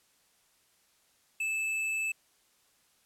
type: tone with hard clipping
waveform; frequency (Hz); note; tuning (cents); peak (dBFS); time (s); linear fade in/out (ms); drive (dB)
sine; 2624; E7; -9; -31; 1.4-2.12; 5; 9
effects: white hiss -68 dBFS RMS until 3.05 s + low-pass 12000 Hz 12 dB/octave